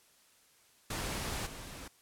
pink noise with level steps, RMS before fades -37 / -46 dBFS, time 0.9-1.88 s, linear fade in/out 5 ms, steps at 1.46 s, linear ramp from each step 10 ms, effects white hiss -65 dBFS RMS until 2.01 s + low-pass 12000 Hz 12 dB/octave

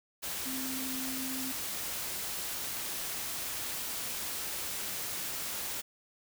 sine tone in noise, 261.6 Hz, C4, in tune, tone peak -38 dBFS, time 0.45-1.53 s, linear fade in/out 20 ms, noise white, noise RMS -37 dBFS, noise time 0.22-5.82 s, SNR -4 dB, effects none

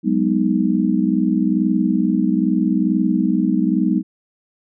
sine chord, G# minor seventh, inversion third, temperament just, 186.89 / 207.7 / 249.2 / 311.5 Hz, F#3 / G#3 / B3 / D#4, +18 / 0 / +16 / +2 cents, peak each -20 dBFS, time 0.03-4.03 s, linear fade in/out 50 ms, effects none

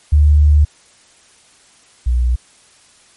sine tone pair in turn, 74.2 / 60.97 Hz, D2 / B1, +18 / -22 cents, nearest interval minor third, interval 340 cents, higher first, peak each -6 / -11 dBFS, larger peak first, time 0.12-0.65 / 2.06-2.36 s, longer first, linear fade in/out 10 ms, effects white hiss -49 dBFS RMS until 3.16 s + MP3 48 kbps

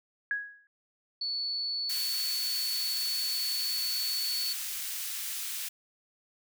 sine tone with exponential decay, 1661.2 Hz, G#6, in tune, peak -25 dBFS, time 0.31-0.67 s, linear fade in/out 1 ms, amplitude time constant 78 ms
sine tone, 4439 Hz, C#8, 2 cents sharp, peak -30 dBFS, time 1.21-4.53 s, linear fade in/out 5 ms
white high-pass noise, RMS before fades -36 dBFS, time 1.89-5.69 s, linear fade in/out 10 ms, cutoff 2000 Hz, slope 12 dB/octave
effects none

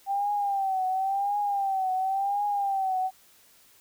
sine tone with vibrato, 784 Hz, G5, in tune, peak -24 dBFS, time 0.06-3.11 s, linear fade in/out 50 ms, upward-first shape triangle, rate 0.94 Hz, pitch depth 94 cents each way, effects white hiss -58 dBFS RMS until 3.8 s

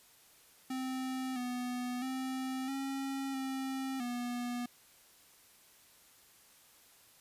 square tone with pitch steps, 259.8 / 247.4 / 261.1 / 271.4 / 266 / 243 Hz, C4 / B3 / C4 / C#4 / C4 / B3, -12 / +3 / -3 / -36 / +29 / -28 cents, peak -36 dBFS, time 0.7-4.66 s, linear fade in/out 5 ms, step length 660 ms, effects white hiss -62 dBFS RMS until 7.2 s + resampled to 32000 Hz

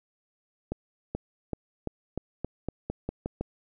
accelerating click train, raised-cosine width 2 ms, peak -17 dBFS, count 11, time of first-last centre 0.72-3.41 s, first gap 430 ms, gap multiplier 0.89, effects none

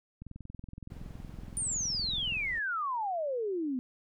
click train, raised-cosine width 5 ms, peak -31 dBFS, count 47, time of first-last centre 0.22-2.37 s, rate 21.4 Hz
brown noise, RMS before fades -47 dBFS, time 0.9-2.59 s, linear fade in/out 5 ms
sine exponential sweep, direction down, 9397 to 244.7 Hz, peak -30 dBFS, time 1.57-3.79 s, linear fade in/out 0 ms
effects none

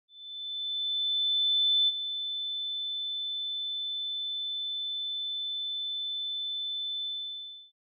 sine tone with ADSR envelope, 3520 Hz, A7, in tune, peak -21 dBFS, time 0.08-7.72 s, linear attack 1800 ms, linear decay 30 ms, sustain -10 dB, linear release 670 ms, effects none

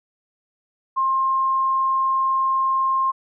sine tone, 1062 Hz, C6, 25 cents sharp, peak -17 dBFS, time 0.96-3.12 s, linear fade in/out 20 ms, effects none

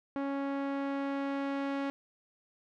sawtooth tone with low-pass filter sweep, 277.2 Hz, C#4, in tune, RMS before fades -34 dBFS, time 0.16-1.9 s, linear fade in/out 0 ms, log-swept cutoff 1500 to 2600 Hz, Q 0.71, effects none

